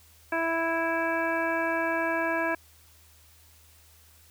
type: harmonic tone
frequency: 329.6 Hz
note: E4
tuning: in tune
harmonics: 1 / 2 / 3 / 4 / 5 / 7 / 8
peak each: -32 / -30 / -32 / -39 / -30 / -36 / -43 dBFS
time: 0.32-2.55 s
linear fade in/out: 5 ms
effects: added 79 Hz sine -58 dBFS peak until 4.3 s + white hiss -58 dBFS RMS until 4.3 s